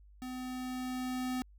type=tone with level ramp; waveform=square; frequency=254.1 Hz; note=B3; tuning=49 cents sharp; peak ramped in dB=-40 to -33 dBFS; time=0.22-1.42 s; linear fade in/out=0 ms; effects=added 50 Hz sine -55 dBFS peak until 1.58 s